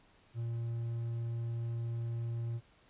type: tone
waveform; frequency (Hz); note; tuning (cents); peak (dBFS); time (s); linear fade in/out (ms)
triangle; 116.54; A#2; 0; -32; 0.34-2.61; 50
effects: pink hiss -65 dBFS RMS until 2.89 s + resampled to 8000 Hz